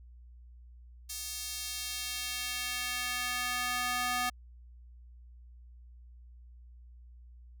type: tone with high-pass filter sweep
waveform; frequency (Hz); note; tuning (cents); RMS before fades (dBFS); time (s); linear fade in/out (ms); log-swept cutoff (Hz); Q
square; 246.9; B3; 0; -35; 1.09-4.3; 10; 5800 to 930; 0.95
effects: added 60 Hz sine -50 dBFS peak until 7.6 s